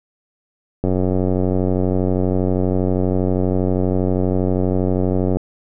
click train, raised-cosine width 2 ms, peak -6 dBFS, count 420, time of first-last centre 0.84-5.37 s, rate 92.5 Hz, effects none

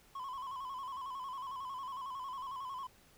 triangle tone with vibrato, 1052 Hz, C6, 9 cents sharp, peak -38 dBFS, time 0.15-2.87 s, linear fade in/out 5 ms, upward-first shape square, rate 11 Hz, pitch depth 69 cents each way, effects pink hiss -64 dBFS RMS until 3.17 s

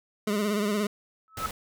25% pulse tone with vibrato, 207.7 Hz, G#3, in tune, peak -21 dBFS, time 0.27-0.87 s, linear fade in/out 5 ms, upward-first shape sine, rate 17 Hz, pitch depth 60 cents each way
sine tone with exponential growth, 1300 Hz, E6, 24 cents flat, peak -23 dBFS, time 1.28-1.46 s, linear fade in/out 0 ms, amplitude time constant 38 ms
pink noise, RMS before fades -37 dBFS, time 1.37-1.51 s, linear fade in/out 2 ms
effects none

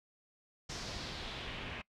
pink noise with low-pass filter sweep, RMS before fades -43 dBFS, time 0.69-1.82 s, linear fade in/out 10 ms, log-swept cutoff 5800 to 2500 Hz, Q 2.4, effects noise-tail reverb RT60 0.1 s tail -22 dB re dry

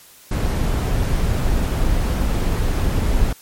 brown noise, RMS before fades -18 dBFS, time 0.31-3.33 s, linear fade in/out 5 ms, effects white hiss -46 dBFS RMS until 3.41 s + MP3 64 kbps

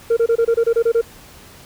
sine tone bursts, 462.2 Hz, A#4, 15 cents flat, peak -9 dBFS, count 10, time 0.1-1.014 s, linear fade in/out 10 ms, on 68 ms, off 26 ms, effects tanh soft clip ceiling -11 dBFS + pink hiss -43 dBFS RMS until 1.65 s

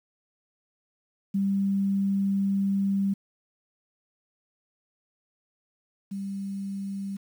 sine tone pair in turn, 196.8 / 196.8 Hz, G3 / G3, +7 / +7 cents, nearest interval unison, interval 0 cents, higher neither, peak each -22 / -30 dBFS, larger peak first, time 1.34-3.14 / 6.11-7.17 s, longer first, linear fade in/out 10 ms, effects 9-bit

